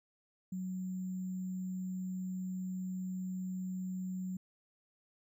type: tone with sample-and-hold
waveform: sine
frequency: 185 Hz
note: F#3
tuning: in tune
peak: -36 dBFS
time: 0.52-4.37 s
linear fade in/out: 5 ms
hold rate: 7350 Hz
effects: none